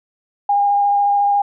sine tone with vibrato, 810 Hz, G#5, 43 cents flat, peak -12 dBFS, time 0.49-1.42 s, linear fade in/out 5 ms, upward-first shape square, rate 14 Hz, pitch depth 8 cents each way, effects none

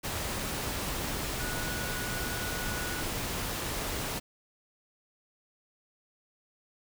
sine tone in noise, 1465 Hz, F#6, 18 cents flat, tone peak -39 dBFS, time 1.39-3.03 s, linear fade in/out 20 ms, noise pink, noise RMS -34 dBFS, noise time 0.03-4.2 s, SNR -8 dB, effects none

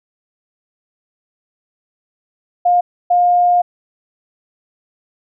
sine tone bursts at uneven times, 709 Hz, F5, 26 cents sharp, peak -9 dBFS, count 2, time 2.65-2.81 / 3.1-3.62 s, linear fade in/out 10 ms, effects none

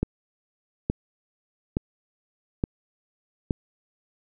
click train, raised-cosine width 3 ms, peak -10 dBFS, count 5, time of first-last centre 0.03-3.508 s, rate 1.15 Hz, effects none

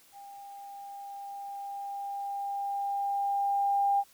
sine tone with level ramp, 800 Hz, G5, 35 cents sharp, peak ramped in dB -45 to -22 dBFS, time 0.12-4.04 s, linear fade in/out 50 ms, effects white hiss -60 dBFS RMS until 4.13 s

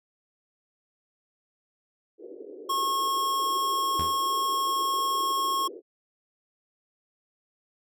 pink band-pass noise, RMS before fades -42 dBFS, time 2.18-5.82 s, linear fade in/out 50 ms, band 340 to 470 Hz, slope 48 dB/octave
square tone, 1088 Hz, C#6, 33 cents flat, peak -25 dBFS, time 2.69-5.68 s, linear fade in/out 10 ms
sawtooth tone with exponential decay, 81 Hz, E2, 30 cents flat, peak -25 dBFS, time 3.99-4.22 s, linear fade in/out 5 ms, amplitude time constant 49 ms
effects none

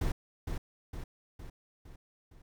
brown noise with echo, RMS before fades -30 dBFS, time 0.01-0.12 s, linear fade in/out 5 ms, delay 460 ms, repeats 5, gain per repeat -5 dB, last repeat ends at 2.42 s, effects none

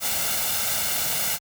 white noise with comb filter, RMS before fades -25 dBFS, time 0-1.39 s, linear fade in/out 50 ms, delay 1.4 ms, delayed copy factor +0.65, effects high-pass 60 Hz 12 dB/octave

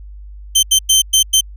20% pulse tone bursts at uneven times, 3108 Hz, G7, 16 cents flat, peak -3 dBFS, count 5, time 0.55-0.63 / 0.71-0.79 / 0.89-1.02 / 1.13-1.23 / 1.33-1.41 s, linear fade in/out 10 ms, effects added 50 Hz sine -31 dBFS peak until 1.56 s

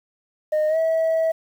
sine tone with pitch glide, 614 to 648.3 Hz, D#5 to E5, -23 to -29 cents, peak -15 dBFS, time 0.52-1.32 s, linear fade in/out 10 ms, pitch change +94 cents, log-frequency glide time 0.68-0.77 s, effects tanh soft clip ceiling -16 dBFS + 8-bit

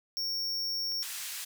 square tone, 5500 Hz, F8, 27 cents flat, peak -31 dBFS, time 0.17-1.03 s, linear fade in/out 0 ms
clicks, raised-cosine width 0.3 ms, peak -47 / -44 / -37 / -40 / -40 dBFS, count 5, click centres 0.834 / 0.87 / 0.92 / 1.104 / 1.203 s
white band-pass noise, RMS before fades -39 dBFS, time 1.02-1.45 s, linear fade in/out 10 ms, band 1600 to 13000 Hz, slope 12 dB/octave
effects none

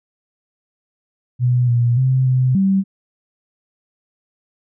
sine tone with pitch steps, 123.8 / 119.7 / 130.4 / 128.5 / 193.5 Hz, B2 / A#2 / C3 / C3 / G3, +5 / +46 / -5 / -31 / -22 cents, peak -12 dBFS, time 1.39-2.84 s, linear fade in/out 50 ms, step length 290 ms, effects none

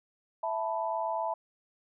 sine chord, E suspended fourth, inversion none, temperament equal, 659.3 / 880 / 987.8 Hz, E5 / A5 / B5, 0 / 0 / 0 cents, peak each -33 / -33 / -35 dBFS, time 0.43-1.34 s, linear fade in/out 5 ms, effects none

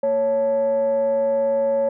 sine tone with frequency modulation, 554.4 Hz, C#5, in tune, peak -16 dBFS, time 0.03-1.89 s, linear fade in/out 5 ms, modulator 325 Hz, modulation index 0.32, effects tanh soft clip ceiling -12 dBFS

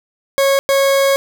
40% pulse tone bursts at uneven times, 549 Hz, C#5, 17 cents flat, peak -10 dBFS, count 2, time 0.38-0.59 / 0.69-1.16 s, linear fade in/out 0 ms, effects none

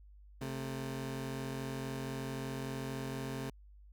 20% pulse tone pair together, 133.2 / 221.7 Hz, C3 / A3, +31 / +13 cents, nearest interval major sixth, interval 882 cents, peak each -34 / -39 dBFS, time 0.41-3.5 s, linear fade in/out 5 ms, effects added 50 Hz sine -54 dBFS peak until 3.92 s

